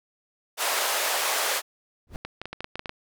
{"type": "band-pass noise", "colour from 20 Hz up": "pink", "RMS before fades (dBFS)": -26, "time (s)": [0.57, 1.62], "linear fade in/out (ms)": 50, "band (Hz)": [530, 16000], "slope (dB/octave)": 24}
{"type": "noise with exponential growth", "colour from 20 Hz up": "brown", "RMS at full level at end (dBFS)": -28, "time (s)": [2.07, 2.16], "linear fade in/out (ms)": 1, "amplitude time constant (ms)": 19}
{"type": "clicks", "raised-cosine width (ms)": 0.3, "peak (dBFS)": -18, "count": 10, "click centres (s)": [2.25, 2.416, 2.456, 2.53, 2.606, 2.644, 2.756, 2.794, 2.858, 2.894]}
{"effects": []}